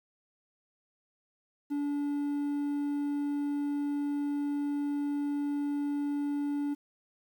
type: tone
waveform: triangle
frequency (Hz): 288.1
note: D4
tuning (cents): -33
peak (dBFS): -27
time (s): 1.7-6.75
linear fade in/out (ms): 20
effects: 10-bit